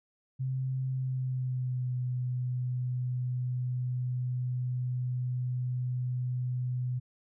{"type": "tone with pitch glide", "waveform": "sine", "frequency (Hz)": [130.81, 125.26], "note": ["C3", "B2"], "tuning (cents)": [0, 25], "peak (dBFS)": -29, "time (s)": [0.39, 7], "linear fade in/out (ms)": 20, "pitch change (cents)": -75, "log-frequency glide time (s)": [0.89, 1.95], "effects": []}